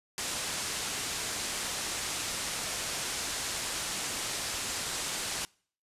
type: low-pass noise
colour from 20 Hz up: white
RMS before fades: -35 dBFS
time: 0.18-5.45 s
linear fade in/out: 0 ms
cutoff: 9200 Hz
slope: 24 dB/octave
effects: noise-tail reverb RT60 0.5 s tail -26 dB re dry + resampled to 32000 Hz